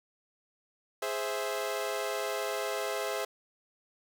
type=chord; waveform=sawtooth; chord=Ab augmented; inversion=none; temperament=equal; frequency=415.3 / 523.3 / 659.3 Hz; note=Ab4 / C5 / E5; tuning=0 / 0 / 0 cents; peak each=-32 dBFS; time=1.02-3.25 s; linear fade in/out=5 ms; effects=none